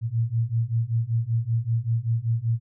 sine beating tone pair, 112.5 / 117.7 Hz, A2 / A#2, +39 / +17 cents, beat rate 5.2 Hz, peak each -25 / -24 dBFS, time 0.01-2.6 s, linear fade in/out 50 ms, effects none

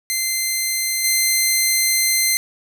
10% pulse tone with level steps, 2075 Hz, C7, 15 cents flat, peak -10 / -6 dBFS, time 0.1-2.37 s, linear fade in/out 0 ms, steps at 1.04 s, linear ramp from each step 5 ms, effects none

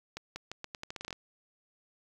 accelerating click train, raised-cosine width 0.2 ms, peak -22 dBFS, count 13, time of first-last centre 0.17-1.128 s, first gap 190 ms, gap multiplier 0.82, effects 9-bit

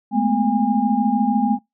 sine tone cluster, 210.2 / 223.7 / 250.1 / 813 Hz, G#3 / A3 / B3 / G#5, +21 / +29 / +22 / -37 cents, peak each -21 dBFS, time 0.11-1.59 s, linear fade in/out 50 ms, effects noise-tail reverb RT60 0.2 s tail -26 dB re dry

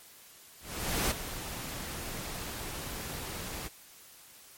pink noise with ADSR envelope, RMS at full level -28 dBFS, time 0.6-3.69 s, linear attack 510 ms, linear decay 12 ms, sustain -11 dB, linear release 23 ms, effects white hiss -54 dBFS RMS until 4.57 s + MP3 64 kbps

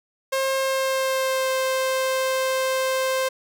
sawtooth tone with pitch glide, 534 to 523.9 Hz, C5 to C5, +35 to +2 cents, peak -17 dBFS, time 0.32-3.29 s, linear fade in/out 10 ms, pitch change -33 cents, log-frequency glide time 0.56-1.5 s, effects none

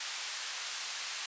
white band-pass noise, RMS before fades -39 dBFS, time 0-1.26 s, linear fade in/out 5 ms, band 1100 to 6700 Hz, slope 12 dB/octave, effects resampled to 16000 Hz

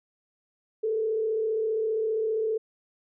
sine tone with frequency modulation, 440 Hz, A4, in tune, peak -24 dBFS, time 0.83-2.58 s, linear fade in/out 10 ms, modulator 35.1 Hz, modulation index 0.47, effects none

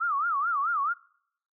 sine tone with vibrato, 1249 Hz, D#6, 6 cents sharp, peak -24 dBFS, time 0-0.94 s, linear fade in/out 20 ms, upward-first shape sine, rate 4.6 Hz, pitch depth 220 cents each way, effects noise-tail reverb RT60 0.7 s tail -25 dB re dry

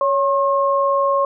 sine tone pair together, 558 / 1075.5 Hz, C#5 / C6, +11 / +47 cents, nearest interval major seventh, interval 1136 cents, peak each -17 dBFS, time 0.01-1.25 s, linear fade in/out 2 ms, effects none

